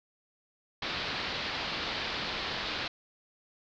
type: low-pass noise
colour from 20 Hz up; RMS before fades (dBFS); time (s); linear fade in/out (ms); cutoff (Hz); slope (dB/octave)
white; -35; 0.82-2.88; 5; 4600; 48
effects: none